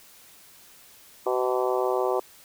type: harmonic tone with a mistuned harmonic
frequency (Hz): 126.5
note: B2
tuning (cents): +42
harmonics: 3 / 4 / 5 / 6 / 7 / 8 / 9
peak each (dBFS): -26 / -28 / -30 / -32 / -33 / -34 / -35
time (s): 1.26-2.2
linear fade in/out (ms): 5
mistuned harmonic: 9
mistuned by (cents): +21
effects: white hiss -52 dBFS RMS until 2.44 s